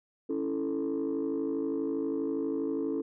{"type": "chord", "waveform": "sine", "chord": "A major", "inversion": "first", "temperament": "equal", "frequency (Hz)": [277.2, 329.6, 440], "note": ["C#4", "E4", "A4"], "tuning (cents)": [0, 0, 0], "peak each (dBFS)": [-31, -32, -32], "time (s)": [0.29, 3.02], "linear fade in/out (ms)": 10, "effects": ["tanh soft clip ceiling -24 dBFS"]}